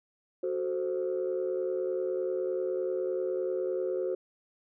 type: chord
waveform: sine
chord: F# diminished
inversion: none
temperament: equal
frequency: 370 / 440 / 523.3 Hz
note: F#4 / A4 / C5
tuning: 0 / 0 / 0 cents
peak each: -30 / -36 / -32 dBFS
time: 0.43-4.15 s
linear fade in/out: 5 ms
effects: tanh soft clip ceiling -22 dBFS